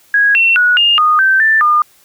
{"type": "tone with pitch steps", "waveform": "sine", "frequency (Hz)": [1653, 2710, 1462, 2826, 1232, 1553, 1771, 1211], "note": ["G#6", "E7", "F#6", "F7", "D#6", "G6", "A6", "D#6"], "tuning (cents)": [-9, 47, -21, 20, -17, -17, 11, -47], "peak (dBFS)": -7, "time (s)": [0.14, 1.82], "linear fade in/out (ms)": 2, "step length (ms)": 210, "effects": ["white hiss -49 dBFS RMS until 2.04 s"]}